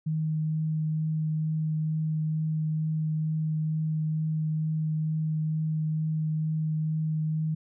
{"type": "tone with vibrato", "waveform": "sine", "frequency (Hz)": 156.4, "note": "D#3", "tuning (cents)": 9, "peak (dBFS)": -25, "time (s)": [0.06, 7.55], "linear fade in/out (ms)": 10, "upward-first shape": "triangle", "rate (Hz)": 2.2, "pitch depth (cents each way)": 10, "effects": []}